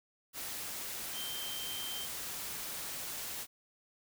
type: tone in noise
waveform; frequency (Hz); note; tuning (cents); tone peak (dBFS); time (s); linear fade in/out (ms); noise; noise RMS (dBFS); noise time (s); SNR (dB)
sine; 3136; G7; 0; -41; 1.12-2.08; 50; white; -41; 0.33-3.47; -3
effects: none